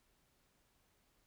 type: silence
effects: pink hiss -75 dBFS RMS until 1.26 s